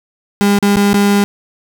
35% pulse tone with dropouts, 202.2 Hz, G#3, 46 cents flat, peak -7 dBFS, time 0.41-1.24 s, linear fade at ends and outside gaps 0 ms, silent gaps 0.588-0.626 / 0.758-0.768 / 0.931-0.942 s, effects none

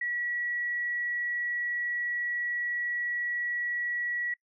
sine tone, 1931 Hz, B6, 39 cents flat, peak -29 dBFS, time 0.01-4.34 s, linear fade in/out 5 ms, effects noise-tail reverb RT60 0.1 s tail -23 dB re dry

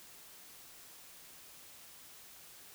silence, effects white hiss -55 dBFS RMS until 2.74 s

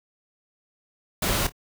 pink noise with echo, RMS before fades -24 dBFS, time 1.22-1.47 s, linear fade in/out 5 ms, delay 26 ms, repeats 2, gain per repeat -14 dB, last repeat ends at 1.522 s, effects none

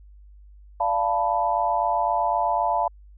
sine chord, B half-diminished seventh, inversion first, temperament equal with one note detuned, 587.3 / 691.2 / 880 / 987.8 Hz, D5 / F5 / A5 / B5, 0 / -18 / 0 / 0 cents, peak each -30 / -24 / -24 / -26 dBFS, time 0.8-2.88 s, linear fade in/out 5 ms, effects added 50 Hz sine -45 dBFS peak until 3.17 s

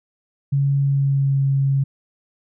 sine tone with pitch glide, 139.4 to 137.08 Hz, C#3 to C#3, +10 to -19 cents, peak -15 dBFS, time 0.52-1.84 s, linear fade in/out 10 ms, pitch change -29 cents, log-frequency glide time 0.79-1.42 s, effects none

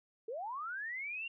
sine linear sweep, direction up, 418.6 to 2800 Hz, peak -38 dBFS, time 0.28-1.28 s, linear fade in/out 5 ms, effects none

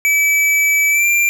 square tone with pitch glide, 2300 to 2373 Hz, D7 to D7, -37 to +17 cents, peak -12 dBFS, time 0.05-1.29 s, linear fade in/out 0 ms, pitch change +54 cents, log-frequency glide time 0.9-1.07 s, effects 9-bit

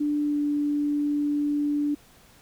sine tone with pitch glide, 294.7 to 292.2 Hz, D4 to D4, +6 to -9 cents, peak -22 dBFS, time 0-1.95 s, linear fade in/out 10 ms, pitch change -15 cents, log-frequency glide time 0.23-0.39 s, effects pink hiss -55 dBFS RMS until 2.41 s

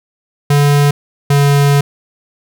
square tone pair in turn, 144 / 142.18 Hz, D3 / C#3, -34 / +44 cents, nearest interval unison, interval 22 cents, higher first, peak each -8 dBFS, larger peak neither, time 0.5-0.91 / 1.3-1.81 s, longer second, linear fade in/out 5 ms, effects none

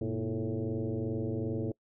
sine tone with frequency modulation, 100.7 Hz, G2, 47 cents sharp, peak -30 dBFS, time 0.01-1.72 s, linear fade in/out 5 ms, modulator 112 Hz, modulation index 3.6, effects noise-tail reverb RT60 0.1 s tail -24 dB re dry

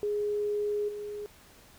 sine tone with level steps, 415.3 Hz, G#4, in tune, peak -27 / -35 dBFS, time 0.03-1.26 s, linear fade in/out 0 ms, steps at 0.88 s, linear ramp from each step 10 ms, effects pink hiss -56 dBFS RMS until 1.78 s

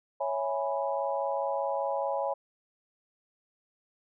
sine chord, C# minor seventh, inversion none, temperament equal, 554.4 / 659.3 / 830.6 / 987.8 Hz, C#5 / E5 / G#5 / B5, 0 / 0 / 0 / 0 cents, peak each -31 / -35 / -33 / -36 dBFS, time 0.2-2.34 s, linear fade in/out 10 ms, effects none

